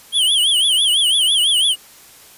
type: tone with vibrato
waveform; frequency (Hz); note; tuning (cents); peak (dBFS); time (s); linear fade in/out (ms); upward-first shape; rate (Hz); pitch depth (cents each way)
square; 3157; G7; +12; -13; 0.12-1.76; 50; triangle; 6; 180
effects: white hiss -44 dBFS RMS until 2.37 s + resampled to 32000 Hz

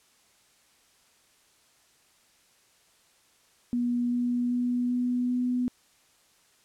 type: tone with pitch steps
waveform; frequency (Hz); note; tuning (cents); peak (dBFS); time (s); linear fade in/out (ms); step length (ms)
sine; 242 / 243.5 / 245.1 / 246.7 / 248.2; B3 / B3 / B3 / B3 / B3; -35 / -24 / -13 / -2 / +9; -24; 3.73-5.68; 0; 390
effects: white hiss -63 dBFS RMS until 6.64 s + low-pass 10000 Hz 12 dB/octave

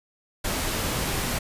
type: noise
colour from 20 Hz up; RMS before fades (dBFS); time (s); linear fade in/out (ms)
pink; -27; 0.44-1.39; 10
effects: resampled to 32000 Hz

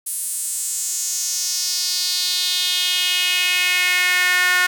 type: tone with high-pass filter sweep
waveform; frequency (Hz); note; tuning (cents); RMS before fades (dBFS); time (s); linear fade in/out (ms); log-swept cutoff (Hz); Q
sawtooth; 361.8; F#4; -39; -20; 0.06-4.67; 10; 10000 to 1600; 3.2
effects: none

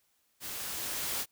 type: noise with level ramp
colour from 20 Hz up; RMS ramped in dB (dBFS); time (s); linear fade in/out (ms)
white; -40 to -33; 0.4-1.26; 50
effects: white hiss -73 dBFS RMS until 1.31 s

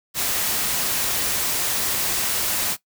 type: noise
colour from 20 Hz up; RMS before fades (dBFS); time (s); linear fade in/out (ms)
white; -23; 0.14-2.77; 50
effects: noise-tail reverb RT60 0.1 s tail -17 dB re dry

